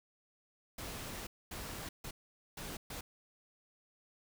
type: noise bursts at uneven times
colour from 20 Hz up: pink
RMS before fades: -44 dBFS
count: 5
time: 0.78-1.27 / 1.51-1.89 / 2.04-2.11 / 2.57-2.77 / 2.9-3.01 s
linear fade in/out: 5 ms
effects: none